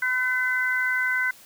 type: harmonic tone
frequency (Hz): 507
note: B4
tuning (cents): +45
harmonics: 2 / 3 / 4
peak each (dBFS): -35 / -23 / -26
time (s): 0.02-1.31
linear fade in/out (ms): 5
effects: white hiss -50 dBFS RMS until 1.45 s